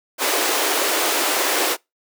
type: high-pass noise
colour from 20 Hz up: pink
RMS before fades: -20 dBFS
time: 0.18-1.77 s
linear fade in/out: 50 ms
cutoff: 310 Hz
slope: 48 dB/octave
effects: noise-tail reverb RT60 0.2 s tail -25 dB re dry